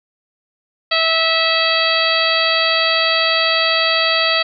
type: harmonic tone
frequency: 652 Hz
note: E5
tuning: 19 cents flat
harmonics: 1 / 2 / 3 / 4 / 5 / 6 / 7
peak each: -21 / -21 / -21 / -21 / -21 / -21 / -21 dBFS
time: 0.91-4.43 s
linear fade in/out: 10 ms
effects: none